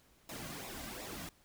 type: noise with flanger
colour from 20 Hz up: pink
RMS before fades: -45 dBFS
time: 0.29-1.29 s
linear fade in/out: 2 ms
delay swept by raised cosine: 0.64 to 2.34 ms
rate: 2.7 Hz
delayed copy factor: -0.65
effects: pink hiss -67 dBFS RMS until 1.44 s